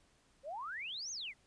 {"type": "exponential two-way sweep", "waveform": "sine", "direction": "up then down", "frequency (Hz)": [520, 6640, 1901], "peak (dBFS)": -40, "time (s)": [0.43, 1.34], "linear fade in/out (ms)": 50, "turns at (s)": 1.11, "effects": ["pink hiss -70 dBFS RMS until 1.46 s", "resampled to 22050 Hz"]}